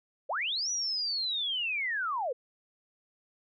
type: linear two-way sweep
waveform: sine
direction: up then down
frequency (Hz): 456.8 to 5920 to 456.8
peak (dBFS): -29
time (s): 0.29-2.33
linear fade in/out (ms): 10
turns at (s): 0.7
effects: none